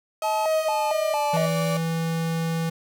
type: tone with pitch glide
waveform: 35% pulse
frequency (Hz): 635 to 578.9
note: D#5 to D5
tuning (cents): +35 to -25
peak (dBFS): -24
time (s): 0.22-1.77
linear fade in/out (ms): 2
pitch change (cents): -160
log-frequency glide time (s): 0.45-1.45
type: tone with vibrato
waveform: triangle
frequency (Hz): 740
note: F#5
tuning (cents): 0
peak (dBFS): -21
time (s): 0.23-1.47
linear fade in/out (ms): 20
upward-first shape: square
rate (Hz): 2.2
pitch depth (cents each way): 270
type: tone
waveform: square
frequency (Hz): 164.4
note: E3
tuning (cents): -4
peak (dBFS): -24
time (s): 1.33-2.7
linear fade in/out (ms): 10
effects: none